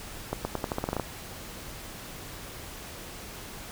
accelerating click train, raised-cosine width 1 ms, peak -14 dBFS, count 11, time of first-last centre 0.33-0.997 s, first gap 120 ms, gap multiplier 0.86, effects pink hiss -42 dBFS RMS until 3.71 s

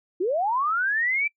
sine linear sweep, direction up, 330.2 to 2355 Hz, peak -21 dBFS, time 0.2-1.28 s, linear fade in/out 10 ms, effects noise-tail reverb RT60 0.1 s tail -26 dB re dry

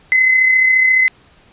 sine tone with amplitude modulation, 2042 Hz, C7, 43 cents flat, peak -7 dBFS, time 0.12-1.08 s, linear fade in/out 0 ms, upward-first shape sine, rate 34.4 Hz, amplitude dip 40%, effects pink hiss -49 dBFS RMS until 1.52 s + resampled to 8000 Hz

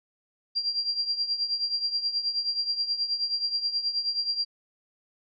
sine tone with tremolo, 4752 Hz, D8, 20 cents sharp, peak -22 dBFS, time 0.55-4.45 s, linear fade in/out 20 ms, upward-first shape triangle, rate 9.4 Hz, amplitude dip 80%, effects none

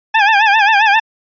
20% pulse tone with vibrato, 844 Hz, G#5, 28 cents sharp, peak -3 dBFS, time 0.14-1 s, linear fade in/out 10 ms, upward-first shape sine, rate 7.5 Hz, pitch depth 110 cents each way, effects resampled to 11025 Hz

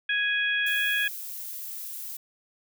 harmonic tone, 830.6 Hz, G#5, in tune, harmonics 2 / 3 / 4, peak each -25 / -29 / -31 dBFS, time 0.09-1.08 s, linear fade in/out 5 ms
violet noise, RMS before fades -37 dBFS, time 0.66-2.17 s, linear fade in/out 5 ms
effects none

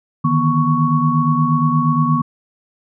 sine tone cluster, 150.4 / 158.9 / 241.7 / 1112 Hz, D3 / D#3 / B3 / C#6, +42 / +37 / -37 / +5 cents, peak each -18 dBFS, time 0.24-2.22 s, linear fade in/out 10 ms, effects none

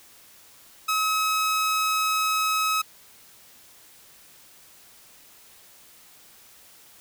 sawtooth tone, 1280 Hz, D#6, 49 cents sharp, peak -18 dBFS, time 0.88-2.82 s, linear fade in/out 10 ms, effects white hiss -52 dBFS RMS until 7 s

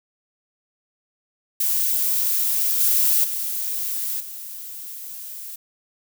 violet noise with level steps, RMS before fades -21 / -18 / -26 / -35 dBFS, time 1.6-5.56 s, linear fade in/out 5 ms, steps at 2.8 / 3.24 / 4.2 s, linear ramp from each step 5 ms, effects none

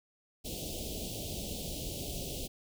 pink band-stop noise, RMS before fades -39 dBFS, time 0.44-2.48 s, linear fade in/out 20 ms, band 690 to 2800 Hz, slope 48 dB/octave, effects none

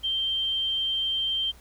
sine tone, 3144 Hz, G7, 4 cents sharp, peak -24 dBFS, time 0.03-1.52 s, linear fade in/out 20 ms, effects added 60 Hz sine -50 dBFS peak until 1.6 s + pink hiss -55 dBFS RMS until 1.6 s

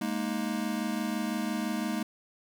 square chord, Ab suspended second, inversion none, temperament just, 207.7 / 233.6 / 311.5 Hz, Ab3 / Bb3 / Eb4, 0 / +4 / +2 cents, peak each -34 / -34 / -36 dBFS, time 0.01-2.03 s, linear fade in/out 5 ms, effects none

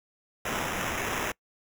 white noise with sample-and-hold, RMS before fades -31 dBFS, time 0.45-1.32 s, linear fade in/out 5 ms, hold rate 4410 Hz, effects noise-tail reverb RT60 0.1 s tail -24 dB re dry

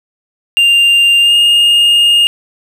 triangle tone with pitch glide, 2794 to 2836 Hz, F7 to F7, 0 to +26 cents, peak -4 dBFS, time 0.57-2.27 s, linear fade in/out 0 ms, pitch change +26 cents, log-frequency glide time 1.21-1.34 s, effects none

